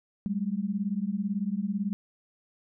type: beating tone pair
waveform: sine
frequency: 192.3 / 210.3 Hz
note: G3 / G#3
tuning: -33 / +22 cents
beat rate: 18 Hz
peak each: -30 dBFS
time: 0.26-1.93 s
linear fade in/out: 0 ms
effects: none